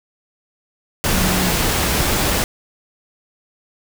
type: tone in noise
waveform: sine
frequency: 185 Hz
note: F#3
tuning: in tune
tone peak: -20 dBFS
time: 1.14-1.5 s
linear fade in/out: 0 ms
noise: pink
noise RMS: -18 dBFS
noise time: 1.04-2.44 s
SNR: -5 dB
effects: none